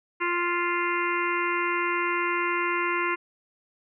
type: harmonic tone with a mistuned harmonic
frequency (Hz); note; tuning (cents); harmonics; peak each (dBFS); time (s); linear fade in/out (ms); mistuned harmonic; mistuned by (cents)
349.2; F4; 0; 1 / 3 / 4 / 5 / 6 / 7 / 8; -30 / -28 / -32 / -35 / -30 / -37 / -36; 0.2-3.16; 20; 8; -28
effects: none